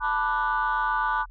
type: chord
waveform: sine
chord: B minor seventh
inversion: third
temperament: equal with one note detuned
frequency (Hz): 880 / 987.8 / 1178.7 / 1480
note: A5 / B5 / D6 / F#6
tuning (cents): 0 / 0 / +6 / 0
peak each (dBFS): -27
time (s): 0-1.26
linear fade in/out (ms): 50
effects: tanh soft clip ceiling -16 dBFS + added 41 Hz sine -42 dBFS peak until 1.3 s